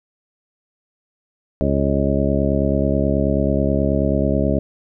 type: harmonic tone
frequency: 69.3 Hz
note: C#2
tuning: in tune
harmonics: 1 / 2 / 3 / 4 / 5 / 6 / 8 / 9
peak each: -22 / -23 / -22 / -23 / -27 / -26 / -25 / -24 dBFS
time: 1.61-4.59 s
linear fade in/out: 0 ms
effects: none